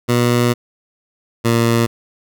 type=tone pair in turn; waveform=15% pulse; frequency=120.8 / 116.43 Hz; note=B2 / A#2; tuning=-38 / -2 cents; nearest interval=minor second; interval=64 cents; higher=first; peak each=-6 dBFS; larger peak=neither; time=0.08-0.54 / 1.44-1.87 s; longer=first; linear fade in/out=20 ms; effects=none